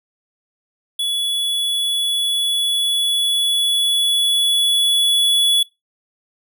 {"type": "tone with level ramp", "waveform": "square", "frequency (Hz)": 3402, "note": "G#7", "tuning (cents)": 41, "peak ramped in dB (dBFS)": [-19, -13], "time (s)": [0.99, 5.63], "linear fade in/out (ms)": 5, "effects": ["noise-tail reverb RT60 0.2 s tail -22 dB re dry"]}